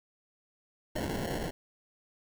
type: noise with sample-and-hold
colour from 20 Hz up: white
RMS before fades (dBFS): -34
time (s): 0.95-1.51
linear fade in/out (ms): 10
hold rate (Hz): 1225
effects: none

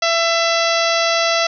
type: harmonic tone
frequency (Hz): 669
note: E5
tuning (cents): +25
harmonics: 1 / 2 / 3 / 4 / 5 / 6 / 7 / 8 / 9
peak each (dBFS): -18 / -21 / -23 / -24 / -25 / -26 / -26 / -27 / -28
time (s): 0.02-1.47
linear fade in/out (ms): 5
effects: none

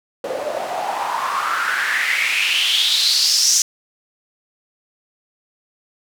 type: noise with band-pass filter sweep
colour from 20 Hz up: white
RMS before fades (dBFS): -19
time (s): 0.24-3.62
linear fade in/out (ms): 2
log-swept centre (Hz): 490 to 6300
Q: 5.6
effects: none

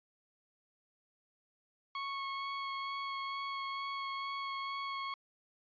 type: tone with vibrato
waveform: sawtooth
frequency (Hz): 1100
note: C#6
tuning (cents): -14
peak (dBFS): -33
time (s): 1.95-5.14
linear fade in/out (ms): 2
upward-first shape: sine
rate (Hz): 2.2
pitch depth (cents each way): 10
effects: resampled to 11025 Hz

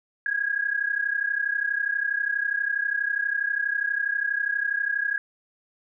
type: tone pair together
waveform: sine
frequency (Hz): 1628.7 / 1661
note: G#6 / G#6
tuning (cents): -34 / 0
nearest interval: unison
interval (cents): 34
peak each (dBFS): -26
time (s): 0.26-5.18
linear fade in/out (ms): 2
effects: none

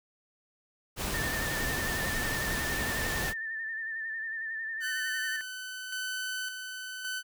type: noise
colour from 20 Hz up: pink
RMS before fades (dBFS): -33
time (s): 0.96-3.34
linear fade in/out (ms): 50
type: tone with vibrato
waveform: sine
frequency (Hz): 1790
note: A6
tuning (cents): +29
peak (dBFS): -33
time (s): 1.14-5.41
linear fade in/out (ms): 0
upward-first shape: sine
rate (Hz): 11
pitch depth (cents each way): 44
type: tone with tremolo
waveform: sawtooth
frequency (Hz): 1511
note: F#6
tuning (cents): +36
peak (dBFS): -29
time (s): 4.8-7.23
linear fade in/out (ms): 50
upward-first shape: square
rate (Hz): 0.89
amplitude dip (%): 45
effects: none

